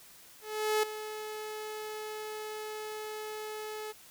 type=tone with ADSR envelope; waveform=sawtooth; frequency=429.1 Hz; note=A4; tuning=43 cents flat; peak=-21 dBFS; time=0.41-3.93 s; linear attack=420 ms; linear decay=6 ms; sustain=-13 dB; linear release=25 ms; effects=white hiss -55 dBFS RMS until 4.1 s